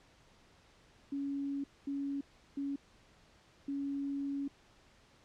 sine tone bursts at uneven times, 279.5 Hz, C#4, 14 cents sharp, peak -34 dBFS, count 4, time 1.12-1.64 / 1.87-2.21 / 2.57-2.76 / 3.68-4.48 s, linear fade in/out 5 ms, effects pink hiss -64 dBFS RMS until 5.24 s + low-pass 6000 Hz 12 dB/octave

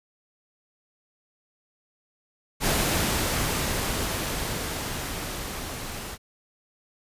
pink noise with level ramp, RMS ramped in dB -23 to -36 dBFS, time 2.6-6.18 s, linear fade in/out 50 ms, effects resampled to 32000 Hz

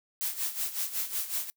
blue noise with tremolo, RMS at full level -30 dBFS, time 0.21-1.5 s, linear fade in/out 0 ms, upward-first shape sine, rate 5.4 Hz, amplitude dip 75%, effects noise-tail reverb RT60 0.1 s tail -25 dB re dry

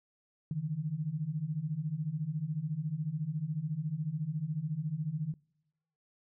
sine beating tone pair, 145.3 / 159.3 Hz, D3 / D#3, -18 / +41 cents, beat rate 14 Hz, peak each -36 / -34 dBFS, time 0.51-5.34 s, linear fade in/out 2 ms, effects noise-tail reverb RT60 1.0 s tail -26 dB re dry

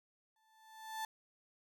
35% pulse tone with exponential growth, 880 Hz, A5, in tune, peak -35 dBFS, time 0.36-1.05 s, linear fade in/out 2 ms, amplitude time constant 150 ms, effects none

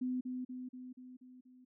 sine tone with echo, 253.1 Hz, B3, 43 cents sharp, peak -33 dBFS, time 0.01-0.21 s, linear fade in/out 10 ms, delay 240 ms, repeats 6, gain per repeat -4 dB, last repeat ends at 1.65 s, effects none

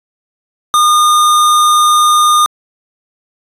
square tone, 1218 Hz, D#6, 37 cents flat, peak -7 dBFS, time 0.74-2.46 s, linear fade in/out 0 ms, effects resampled to 32000 Hz

